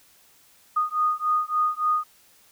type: beating tone pair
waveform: sine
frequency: 1233 / 1236.5 Hz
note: D#6 / D#6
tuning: -16 / -11 cents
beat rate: 3.5 Hz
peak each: -24 dBFS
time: 0.76-2.04 s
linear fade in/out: 10 ms
effects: white hiss -57 dBFS RMS until 2.51 s